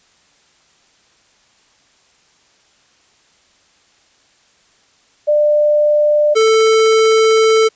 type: tone pair in turn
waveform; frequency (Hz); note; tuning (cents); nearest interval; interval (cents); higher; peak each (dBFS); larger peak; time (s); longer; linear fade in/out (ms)
sine / square; 596 / 442.2; D5 / A4; +25 / +9; perfect fourth; 516; first; -9; neither; 5.27-6.35 / 6.35-7.69; second; 20
effects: white hiss -54 dBFS RMS until 7.75 s + resampled to 16000 Hz